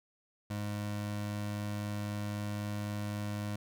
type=tone; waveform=25% pulse; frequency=103.83 Hz; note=G#2; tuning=in tune; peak=-31 dBFS; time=0.5-3.56 s; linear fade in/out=5 ms; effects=none